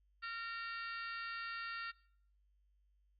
harmonic tone, 460 Hz, A#4, 23 cents flat, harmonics 3 / 4 / 5 / 6 / 7 / 8 / 9 / 10, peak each -43 / -47 / -56 / -51 / -62 / -58 / -61 / -54 dBFS, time 0.22-1.92 s, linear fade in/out 20 ms, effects noise-tail reverb RT60 0.6 s tail -21 dB re dry + added 50 Hz sine -70 dBFS peak until 3.19 s

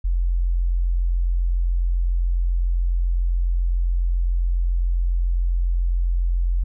sine tone, 43.65 Hz, F1, in tune, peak -17 dBFS, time 0.04-6.64 s, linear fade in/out 10 ms, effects none

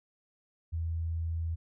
sine tone, 82.41 Hz, E2, in tune, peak -30 dBFS, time 0.72-1.56 s, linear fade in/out 20 ms, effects none

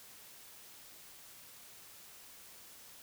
silence, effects white hiss -55 dBFS RMS until 3.02 s

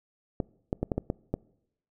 clicks, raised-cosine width 2 ms, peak -14 dBFS, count 7, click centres 0.402 / 0.729 / 0.83 / 0.918 / 0.98 / 1.101 / 1.34 s, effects noise-tail reverb RT60 0.8 s tail -24 dB re dry

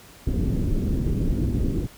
pink low-pass noise, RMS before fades -23 dBFS, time 0.26-1.87 s, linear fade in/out 20 ms, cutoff 340 Hz, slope 24 dB/octave, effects pink hiss -48 dBFS RMS until 1.97 s

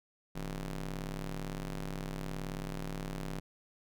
sawtooth ring-modulated tone, 98 Hz, G2, in tune, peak -30 dBFS, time 0.35-3.4 s, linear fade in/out 10 ms, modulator 68.6 Hz, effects none

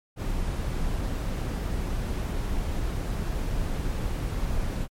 brown noise, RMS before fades -28 dBFS, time 0.16-4.88 s, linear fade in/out 50 ms, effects MP3 64 kbps

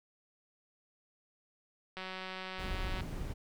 click train, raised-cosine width 0.3 ms, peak -26 dBFS, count 195, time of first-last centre 1.97-3.007 s, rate 187 Hz
brown noise, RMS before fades -38 dBFS, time 2.58-3.34 s, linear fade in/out 20 ms
effects none

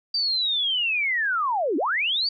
sine linear two-way sweep, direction down then up, 4694 to 261.8 to 4694 Hz, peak -21 dBFS, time 0.14-2.29 s, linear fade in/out 5 ms, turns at 1.77 s, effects none

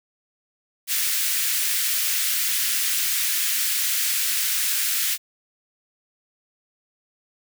white high-pass noise, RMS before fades -23 dBFS, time 0.87-5.18 s, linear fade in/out 50 ms, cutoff 1600 Hz, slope 24 dB/octave, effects none

